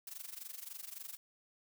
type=noise with amplitude modulation; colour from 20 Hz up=blue; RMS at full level=-44 dBFS; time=0.07-1.17 s; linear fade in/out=2 ms; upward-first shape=sine; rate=23.6 Hz; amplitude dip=85%; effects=none